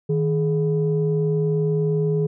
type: tone pair together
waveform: sine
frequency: 157.14 / 420 Hz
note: D#3 / G#4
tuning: +17 / +19 cents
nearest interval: octave + perfect fourth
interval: 1702 cents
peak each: -19 / -21 dBFS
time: 0.09-2.27 s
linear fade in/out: 10 ms
effects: tanh soft clip ceiling -11 dBFS